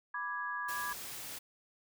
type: chord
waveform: sine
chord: G# diminished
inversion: first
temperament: equal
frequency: 987.8 / 1174.7 / 1661.2 Hz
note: B5 / D6 / G#6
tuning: 0 / 0 / 0 cents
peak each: -41 / -41 / -38 dBFS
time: 0.14-0.93 s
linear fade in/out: 5 ms
type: noise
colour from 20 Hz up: white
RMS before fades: -44 dBFS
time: 0.68-1.39 s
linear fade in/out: 10 ms
effects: none